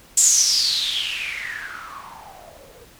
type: noise with low-pass filter sweep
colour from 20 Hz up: violet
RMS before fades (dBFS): -23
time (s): 0.17-2.85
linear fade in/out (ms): 5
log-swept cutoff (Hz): 7600 to 440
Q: 8.4
effects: pink hiss -49 dBFS RMS until 2.99 s